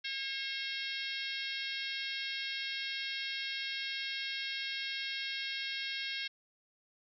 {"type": "harmonic tone", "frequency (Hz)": 541, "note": "C#5", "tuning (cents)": -42, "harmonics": [3, 4, 5, 6, 7, 8, 9, 10], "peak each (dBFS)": [-44, -42, -44, -42, -43, -46, -50, -48], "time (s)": [0.04, 6.28], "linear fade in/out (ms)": 10, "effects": []}